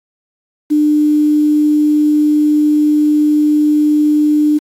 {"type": "tone with quantisation", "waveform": "sine", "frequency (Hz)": 300, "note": "D4", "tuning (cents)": 37, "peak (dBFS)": -8, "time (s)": [0.7, 4.59], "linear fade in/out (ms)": 20, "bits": 6, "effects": ["AAC 48 kbps"]}